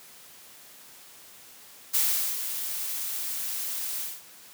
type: noise with ADSR envelope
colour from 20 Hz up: blue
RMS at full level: -23 dBFS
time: 1.93-4.22 s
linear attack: 22 ms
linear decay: 420 ms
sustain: -9 dB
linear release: 210 ms
effects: white hiss -50 dBFS RMS until 4.53 s + high-pass 100 Hz 12 dB/octave